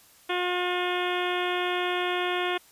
harmonic tone with a mistuned harmonic, 358.3 Hz, F4, 44 cents sharp, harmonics 1 / 2 / 3 / 4 / 5 / 6 / 7 / 8 / 9 / 10, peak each -29 / -32 / -34 / -35 / -36 / -37 / -37 / -38 / -39 / -39 dBFS, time 0.29-2.58 s, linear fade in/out 10 ms, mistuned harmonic 10, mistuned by -58 cents, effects white hiss -56 dBFS RMS until 2.71 s + resampled to 32000 Hz

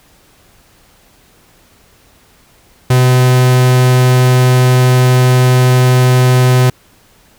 45% pulse tone, 126.8 Hz, B2, 46 cents sharp, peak -6 dBFS, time 2.9-6.7 s, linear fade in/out 5 ms, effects pink hiss -48 dBFS RMS until 7.38 s

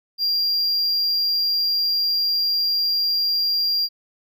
triangle tone, 4772 Hz, D8, 27 cents sharp, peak -17 dBFS, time 0.18-3.89 s, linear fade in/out 50 ms, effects none

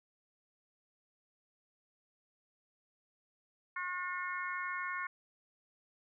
harmonic tone, 360.6 Hz, F#4, 45 cents flat, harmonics 3 / 4 / 5 / 6, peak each -40 / -41 / -42 / -43 dBFS, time 3.76-5.07 s, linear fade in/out 5 ms, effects none

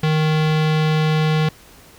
square tone with low-pass filter, 155.56 Hz, D#3, in tune, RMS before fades -17 dBFS, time 0.03-1.49 s, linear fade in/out 5 ms, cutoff 3600 Hz, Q 1.6, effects pink hiss -46 dBFS RMS until 1.98 s

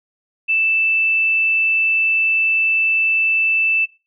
sine tone, 2645 Hz, E7, 5 cents sharp, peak -14 dBFS, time 0.48-3.86 s, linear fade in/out 20 ms, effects noise-tail reverb RT60 0.3 s tail -19 dB re dry

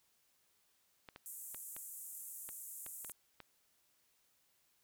clicks, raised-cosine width 0.3 ms, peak -34 dBFS, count 9, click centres 1.088 / 1.161 / 1.546 / 1.765 / 2.49 / 2.864 / 3.047 / 3.097 / 3.403 s
white band-pass noise, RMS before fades -49 dBFS, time 1.26-3.12 s, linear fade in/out 0 ms, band 7200 to 15000 Hz, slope 48 dB/octave
effects white hiss -75 dBFS RMS until 4.83 s

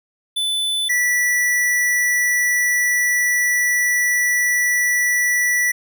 square tone pair in turn, 3500 / 1958.6 Hz, A7 / B6, -10 / -15 cents, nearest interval minor seventh, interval 1005 cents, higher first, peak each -19 / -16 dBFS, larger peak second, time 0.36-0.89 / 0.89-5.72 s, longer second, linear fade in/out 10 ms, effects none

